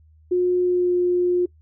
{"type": "tone with pitch glide", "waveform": "sine", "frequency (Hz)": [359.7, 356.2], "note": ["F#4", "F4"], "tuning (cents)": [-49, 34], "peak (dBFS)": -16, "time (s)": [0.31, 1.46], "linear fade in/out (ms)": 10, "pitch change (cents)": -17, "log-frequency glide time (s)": [0.63, 0.93], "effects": ["noise-tail reverb RT60 0.1 s tail -21 dB re dry", "added 78 Hz sine -50 dBFS peak until 1.61 s"]}